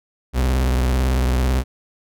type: tone with vibrato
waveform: 40% pulse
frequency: 63.7 Hz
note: C2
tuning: 46 cents flat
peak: -15 dBFS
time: 0.33-1.64 s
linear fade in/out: 50 ms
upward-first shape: sine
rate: 18 Hz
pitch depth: 120 cents each way
effects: none